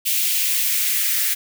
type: noise with high-pass filter sweep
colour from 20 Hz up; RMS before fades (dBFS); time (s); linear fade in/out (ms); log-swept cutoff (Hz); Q
blue; -20; 0.05-1.35; 20; 2700 to 1800; 2.2
effects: none

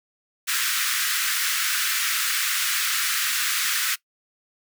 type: high-pass noise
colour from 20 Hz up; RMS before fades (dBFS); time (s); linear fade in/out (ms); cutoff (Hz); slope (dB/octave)
pink; -24; 0.47-3.96; 20; 1300; 48
effects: noise-tail reverb RT60 0.1 s tail -20 dB re dry

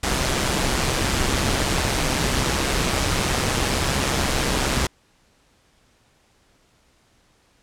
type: noise with amplitude modulation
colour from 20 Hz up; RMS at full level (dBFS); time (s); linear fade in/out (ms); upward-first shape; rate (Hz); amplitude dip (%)
pink; -19; 0.03-4.87; 5; sine; 133; 55
effects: pink hiss -60 dBFS RMS until 7.62 s + low-pass 9000 Hz 12 dB/octave

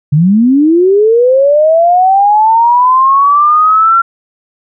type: linear sweep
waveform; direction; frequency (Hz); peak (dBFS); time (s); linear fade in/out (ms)
sine; up; 138.59 to 1372; -4; 0.12-4.02; 10
effects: none

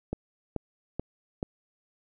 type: click train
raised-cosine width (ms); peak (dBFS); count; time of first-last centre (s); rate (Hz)
2; -17; 4; 0.13-1.429; 2.31
effects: none

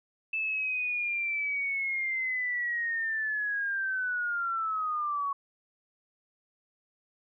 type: linear sweep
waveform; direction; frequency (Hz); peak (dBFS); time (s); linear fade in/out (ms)
sine; down; 2637 to 1108.7; -28; 0.33-5.33; 5
effects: none

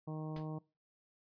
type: harmonic tone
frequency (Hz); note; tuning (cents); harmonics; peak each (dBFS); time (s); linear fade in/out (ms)
155.56; D#3; 0; 1 / 2 / 3 / 4 / 5 / 6 / 7; -40 / -46 / -50 / -52 / -54 / -56 / -57; 0.07-0.59; 10
type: noise with exponential decay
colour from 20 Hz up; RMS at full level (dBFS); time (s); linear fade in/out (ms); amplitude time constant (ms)
pink; -46; 0.36-0.48; 2; 26
effects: noise-tail reverb RT60 0.3 s tail -22 dB re dry + resampled to 11025 Hz

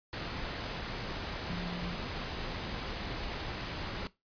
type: tone in noise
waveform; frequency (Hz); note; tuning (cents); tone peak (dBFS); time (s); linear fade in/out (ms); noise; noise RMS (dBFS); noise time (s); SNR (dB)
sine; 175.6; F3; +10; -37; 1.5-1.95; 0; pink; -38; 0.13-4.07; -2
effects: noise-tail reverb RT60 0.2 s tail -18 dB re dry + resampled to 11025 Hz

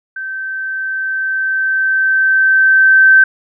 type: tone with level ramp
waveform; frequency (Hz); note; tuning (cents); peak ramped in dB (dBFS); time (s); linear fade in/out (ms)
sine; 1549; G6; -21; -21 to -3; 0.16-3.24; 5
effects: none

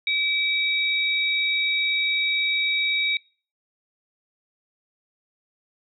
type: tone pair together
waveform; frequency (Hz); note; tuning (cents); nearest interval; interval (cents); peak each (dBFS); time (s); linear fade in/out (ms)
sine; 2309 / 3772; D7 / A#7; -30 / +20; minor sixth; 850; -22 / -25; 0.07-3.17; 2
effects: noise-tail reverb RT60 0.4 s tail -25 dB re dry

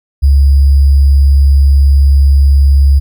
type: tone with sample-and-hold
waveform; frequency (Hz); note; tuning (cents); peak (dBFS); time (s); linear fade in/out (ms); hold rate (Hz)
sine; 69.3; C#2; 0; -3; 0.22-3; 20; 4900
effects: none

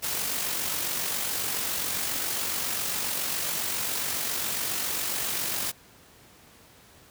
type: noise with amplitude modulation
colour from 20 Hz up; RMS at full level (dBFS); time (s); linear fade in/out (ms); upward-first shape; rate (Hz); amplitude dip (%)
white; -28; 0.02-5.72; 20; sine; 47.3; 35
effects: pink hiss -54 dBFS RMS until 7.1 s + high-pass 60 Hz 12 dB/octave

